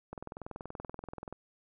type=click train; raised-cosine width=1 ms; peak=-27 dBFS; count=26; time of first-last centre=0.13-1.326 s; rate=20.9 Hz; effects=none